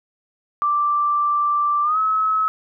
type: tone with pitch glide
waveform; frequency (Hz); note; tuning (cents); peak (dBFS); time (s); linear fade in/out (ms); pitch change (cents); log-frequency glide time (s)
sine; 1174.7 to 1288.4; D6 to E6; 0 to -40; -16; 0.62-2.48; 0; +160; 1.83-1.98
effects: none